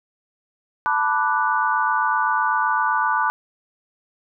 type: chord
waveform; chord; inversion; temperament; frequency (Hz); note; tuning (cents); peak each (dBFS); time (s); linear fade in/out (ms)
sine; B minor seventh; third; equal; 880 / 987.8 / 1174.7 / 1480; A5 / B5 / D6 / F#6; 0 / 0 / 0 / 0; -23; 0.86-3.3; 0
effects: none